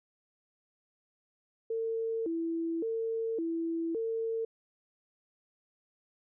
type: tone with vibrato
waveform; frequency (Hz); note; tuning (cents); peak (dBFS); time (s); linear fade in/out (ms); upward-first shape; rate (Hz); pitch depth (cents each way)
sine; 386.7; G4; -24; -30; 1.7-4.45; 5; square; 0.89; 270
effects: none